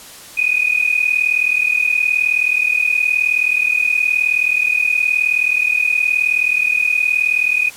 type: tone pair together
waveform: sine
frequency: 2461 / 2500 Hz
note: D#7 / D#7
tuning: -20 / +8 cents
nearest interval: unison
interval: 28 cents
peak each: -16 dBFS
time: 0.37-7.7 s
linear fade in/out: 10 ms
effects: white hiss -37 dBFS RMS until 7.76 s + low-pass 12000 Hz 12 dB/octave